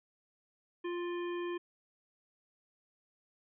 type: harmonic tone with a mistuned harmonic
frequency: 349.2 Hz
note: F4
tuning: in tune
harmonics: 1 / 3 / 5 / 7 / 9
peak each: -35 / -45 / -49 / -52 / -54 dBFS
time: 0.84-1.58 s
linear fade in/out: 10 ms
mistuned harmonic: 5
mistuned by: +16 cents
effects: none